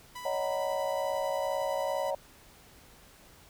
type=tone with tremolo; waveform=sawtooth; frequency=991 Hz; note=B5; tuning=6 cents sharp; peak=-35 dBFS; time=0.15-2.11 s; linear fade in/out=10 ms; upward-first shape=sine; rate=11 Hz; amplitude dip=25%
type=chord; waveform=sine; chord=D# minor seventh; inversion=third; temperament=just; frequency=560 / 622.3 / 746.7 / 933.4 Hz; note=C#5 / D#5 / F#5 / A#5; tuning=+18 / 0 / +16 / +2 cents; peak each=-32 / -34 / -37 / -37 dBFS; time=0.25-2.15 s; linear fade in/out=5 ms
effects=pink hiss -56 dBFS RMS until 3.49 s